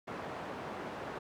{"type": "band-pass noise", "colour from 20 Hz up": "white", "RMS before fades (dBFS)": -42, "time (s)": [0.07, 1.19], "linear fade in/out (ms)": 10, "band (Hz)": [110, 1000], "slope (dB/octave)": 12, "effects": []}